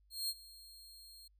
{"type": "tone with ADSR envelope", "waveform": "sawtooth", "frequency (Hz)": 4235, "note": "C8", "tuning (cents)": 20, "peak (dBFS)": -31, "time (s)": [0.1, 1.28], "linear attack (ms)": 190, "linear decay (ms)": 45, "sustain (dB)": -20, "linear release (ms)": 8, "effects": ["added 50 Hz sine -66 dBFS peak until 1.39 s"]}